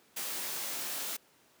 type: noise with comb filter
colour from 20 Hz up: white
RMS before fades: -37 dBFS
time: 0.16-1.17 s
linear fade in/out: 10 ms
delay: 19 ms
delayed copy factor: +0.5
effects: pink hiss -64 dBFS RMS until 1.6 s + high-pass 200 Hz 12 dB/octave